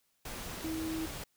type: tone in noise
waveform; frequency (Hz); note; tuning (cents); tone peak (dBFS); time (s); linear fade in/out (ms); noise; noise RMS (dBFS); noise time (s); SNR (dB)
sine; 320.3; E4; -50; -34; 0.64-1.06; 5; pink; -42; 0.25-1.24; +5
effects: white hiss -75 dBFS RMS until 1.36 s